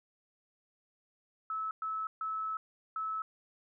sine tone bursts at uneven times, 1301 Hz, E6, 23 cents flat, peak -33 dBFS, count 4, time 1.5-1.71 / 1.82-2.07 / 2.21-2.57 / 2.96-3.22 s, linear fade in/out 2 ms, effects none

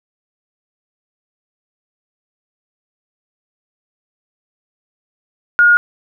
sine tone, 1431 Hz, F6, 42 cents sharp, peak -6 dBFS, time 5.59-5.77 s, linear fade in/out 0 ms, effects none

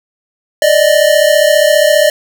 square tone pair together, 587.3 / 622.2 Hz, D5 / D#5, 0 / 0 cents, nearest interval minor second, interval 100 cents, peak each -10 dBFS, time 0.62-2.1 s, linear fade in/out 2 ms, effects none

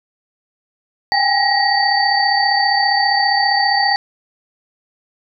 sine tone cluster, 787 / 822 / 1900 / 4575 Hz, G5 / G#5 / A#6 / D8, +7 / -18 / +33 / -46 cents, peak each -18 dBFS, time 1.12-3.96 s, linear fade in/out 0 ms, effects none

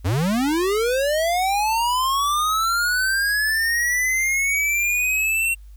square linear sweep, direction up, 78 to 2737 Hz, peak -19 dBFS, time 0.04-5.55 s, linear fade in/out 20 ms, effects added 50 Hz sine -39 dBFS peak until 5.76 s + white hiss -63 dBFS RMS until 5.76 s

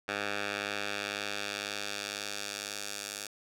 10% pulse tone with band-pass filter sweep, 102 Hz, G#2, 31 cents flat, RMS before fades -37 dBFS, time 0.08-3.27 s, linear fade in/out 5 ms, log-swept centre 2000 to 7300 Hz, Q 0.86, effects none

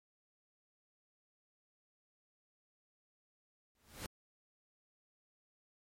pink noise with exponential growth, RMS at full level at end -41 dBFS, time 3.75-4.06 s, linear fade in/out 1 ms, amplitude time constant 66 ms, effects MP3 64 kbps

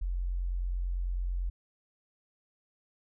sine tone, 44.51 Hz, F1, 34 cents sharp, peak -29 dBFS, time 0.01-1.5 s, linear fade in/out 10 ms, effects none

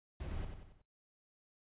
brown noise with echo, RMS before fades -42 dBFS, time 0.2-0.45 s, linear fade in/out 2 ms, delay 92 ms, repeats 4, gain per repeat -6 dB, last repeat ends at 0.818 s, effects noise-tail reverb RT60 0.2 s tail -21 dB re dry + resampled to 8000 Hz

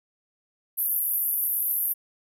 white band-pass noise, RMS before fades -26 dBFS, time 0.77-1.94 s, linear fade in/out 20 ms, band 11000 to 14000 Hz, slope 96 dB/octave, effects none

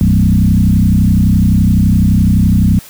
sine tone with frequency modulation, 138.59 Hz, C#3, in tune, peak -6 dBFS, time 0.01-2.79 s, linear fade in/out 0 ms, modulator 31.8 Hz, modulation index 2.8, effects white hiss -36 dBFS RMS until 2.89 s

